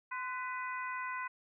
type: harmonic tone with a mistuned harmonic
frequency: 497.5 Hz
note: B4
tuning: 13 cents sharp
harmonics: 2 / 3 / 4 / 5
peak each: -39 / -42 / -43 / -48 dBFS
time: 0.11-1.28 s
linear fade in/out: 10 ms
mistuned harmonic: 2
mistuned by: +53 cents
effects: none